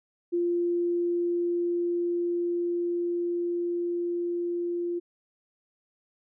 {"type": "tone with level ramp", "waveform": "sine", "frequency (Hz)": 347.2, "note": "F4", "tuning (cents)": -10, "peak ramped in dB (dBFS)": [-23, -27], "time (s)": [0.32, 5], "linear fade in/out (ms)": 20, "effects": []}